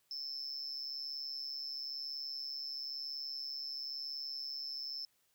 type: tone with amplitude modulation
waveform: sine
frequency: 5274 Hz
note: E8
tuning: in tune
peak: -34 dBFS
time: 0.11-5.05 s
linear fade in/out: 2 ms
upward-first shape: sine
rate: 141 Hz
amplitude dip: 85%
effects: tanh soft clip ceiling -35 dBFS + white hiss -75 dBFS RMS until 5.34 s